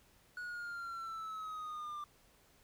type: exponential sweep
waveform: triangle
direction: down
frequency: 1467 to 1182 Hz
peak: -39 dBFS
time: 0.37-2.04 s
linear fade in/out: 2 ms
effects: pink hiss -67 dBFS RMS until 2.63 s

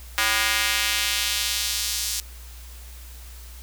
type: tone with high-pass filter sweep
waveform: square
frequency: 110.5 Hz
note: A2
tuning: 8 cents sharp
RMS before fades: -24 dBFS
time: 0.18-2.2 s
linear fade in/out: 0 ms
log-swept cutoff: 1600 to 5600 Hz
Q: 1.1
effects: added 60 Hz sine -39 dBFS peak until 3.62 s + white hiss -47 dBFS RMS until 3.62 s

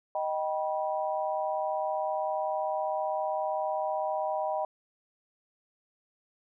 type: chord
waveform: sine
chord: Eb augmented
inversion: none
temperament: just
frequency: 622.3 / 777.8 / 972.3 Hz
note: Eb5 / G5 / B5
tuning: 0 / -14 / -27 cents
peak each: -31 / -32 / -35 dBFS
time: 0.15-4.65 s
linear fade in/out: 2 ms
effects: none

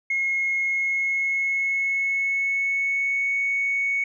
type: tone with pitch glide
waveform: sine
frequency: 2161 to 2222 Hz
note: C#7 to C#7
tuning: -45 to +4 cents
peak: -20 dBFS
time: 0.1-4.04 s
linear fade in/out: 5 ms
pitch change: +49 cents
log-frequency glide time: 0.62-3.36 s
effects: tanh soft clip ceiling -16 dBFS

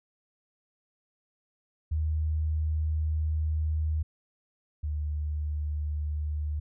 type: tone pair in turn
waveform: sine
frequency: 77.78 / 75.09 Hz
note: D#2 / D2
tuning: 0 / +39 cents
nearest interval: minor second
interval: 61 cents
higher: first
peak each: -25 / -28 dBFS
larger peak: first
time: 1.91-4.03 / 4.83-6.6 s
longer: first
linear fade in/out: 10 ms
effects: none

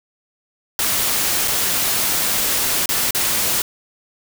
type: noise with dropouts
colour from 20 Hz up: white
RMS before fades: -19 dBFS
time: 0.79-3.62 s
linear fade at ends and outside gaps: 1 ms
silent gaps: 1.476-1.48 / 2.858-2.89 / 3.108-3.148 s
effects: none

